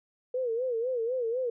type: tone with vibrato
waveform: sine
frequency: 483.1 Hz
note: B4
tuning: 38 cents flat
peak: -27 dBFS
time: 0.34-1.5 s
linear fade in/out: 5 ms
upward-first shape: sine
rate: 4 Hz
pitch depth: 130 cents each way
effects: none